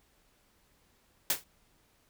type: noise with exponential decay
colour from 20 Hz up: white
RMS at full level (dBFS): -23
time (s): 1.3-1.44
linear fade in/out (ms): 2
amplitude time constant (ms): 29
effects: pink hiss -68 dBFS RMS until 2.09 s